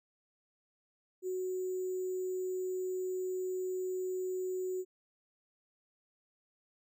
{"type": "tone with sample-and-hold", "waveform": "sine", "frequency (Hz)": 370, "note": "F#4", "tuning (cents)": 0, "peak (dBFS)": -33, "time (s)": [1.22, 4.85], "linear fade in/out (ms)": 50, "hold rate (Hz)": 7350, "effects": []}